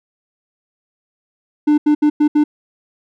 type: tone bursts at uneven times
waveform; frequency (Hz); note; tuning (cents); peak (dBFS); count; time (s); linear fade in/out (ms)
triangle; 298.3; D4; +27; -7; 5; 1.67-1.78 / 1.86-1.95 / 2.02-2.1 / 2.2-2.28 / 2.35-2.44; 10
effects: none